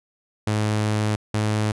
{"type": "tone pair in turn", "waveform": "sawtooth", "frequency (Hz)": [106.6, 106.99], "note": ["G#2", "A2"], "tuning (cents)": [46, -48], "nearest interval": "unison", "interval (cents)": 6, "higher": "second", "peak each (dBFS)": -16, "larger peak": "neither", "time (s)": [[0.47, 1.16], [1.34, 1.72]], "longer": "first", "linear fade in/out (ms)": 5, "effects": ["resampled to 24000 Hz"]}